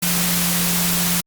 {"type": "tone in noise", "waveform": "sine", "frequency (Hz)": 174.61, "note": "F3", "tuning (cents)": 0, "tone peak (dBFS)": -22, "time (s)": [0.02, 1.21], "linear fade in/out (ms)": 10, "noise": "white", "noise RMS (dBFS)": -20, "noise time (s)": [0.02, 1.21], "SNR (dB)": -5, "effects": ["Opus 48 kbps"]}